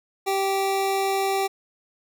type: tone pair together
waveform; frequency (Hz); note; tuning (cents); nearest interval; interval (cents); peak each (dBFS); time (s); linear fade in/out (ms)
square; 389.6 / 779.2; G4 / G5; -11 / -11; octave; 1200; -25; 0.26-1.48; 20
effects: none